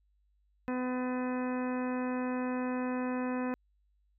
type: harmonic tone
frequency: 252.2 Hz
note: B3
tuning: 36 cents sharp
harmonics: 1 / 2 / 3 / 4 / 5 / 6 / 7 / 8 / 10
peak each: -32 / -38 / -44 / -42 / -49 / -48 / -48 / -53 / -50 dBFS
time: 0.68-3.54 s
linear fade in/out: 0 ms
effects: added 50 Hz sine -68 dBFS peak until 4.18 s